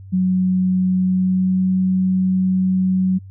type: tone with pitch glide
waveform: sine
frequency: 185 to 186.61 Hz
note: F#3 to F#3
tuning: 0 to +15 cents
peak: -14 dBFS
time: 0.12-3.19 s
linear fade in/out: 20 ms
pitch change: +15 cents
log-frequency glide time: 0.97-1.67 s
effects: added 96 Hz sine -35 dBFS peak until 3.3 s